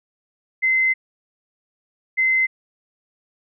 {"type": "tone pair in turn", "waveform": "sine", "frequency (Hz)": [2061, 2061], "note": ["C7", "C7"], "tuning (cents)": [-27, -27], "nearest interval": "unison", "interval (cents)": 0, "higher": "neither", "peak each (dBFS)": -15, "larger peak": "neither", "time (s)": [[0.62, 0.94], [2.17, 2.47]], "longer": "first", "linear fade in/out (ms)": 20, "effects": []}